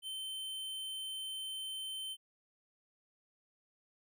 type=tone; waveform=square; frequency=3090 Hz; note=G7; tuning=26 cents flat; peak=-40 dBFS; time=0.02-2.17 s; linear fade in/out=50 ms; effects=none